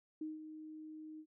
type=tone with ADSR envelope; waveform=sine; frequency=311.1 Hz; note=D#4; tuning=in tune; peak=-38 dBFS; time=0.21-1.26 s; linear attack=5 ms; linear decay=170 ms; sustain=-9 dB; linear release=66 ms; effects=none